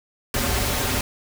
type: noise with comb filter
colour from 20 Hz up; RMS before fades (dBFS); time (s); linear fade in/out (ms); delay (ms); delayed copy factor
pink; -23; 0.34-1.01; 2; 6.1; -0.6
effects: none